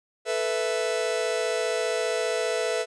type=chord; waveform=45% pulse; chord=A suspended second; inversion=none; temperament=just; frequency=440 / 495 / 660 Hz; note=A4 / B4 / E5; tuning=0 / +4 / +2 cents; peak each=-29 / -29 / -29 dBFS; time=0.25-2.86 s; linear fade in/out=50 ms; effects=resampled to 22050 Hz